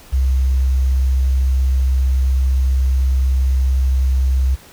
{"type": "tone with quantisation", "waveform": "sine", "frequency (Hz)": 65.41, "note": "C2", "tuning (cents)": 0, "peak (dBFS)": -12, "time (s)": [0.12, 4.56], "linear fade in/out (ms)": 20, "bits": 7, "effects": ["pink hiss -43 dBFS RMS until 4.72 s"]}